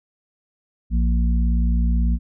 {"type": "harmonic tone", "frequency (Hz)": 58.27, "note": "A#1", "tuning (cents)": 0, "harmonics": [1, 3, 4], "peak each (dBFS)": [-16, -26, -28], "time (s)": [0.9, 2.19], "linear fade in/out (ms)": 50, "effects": []}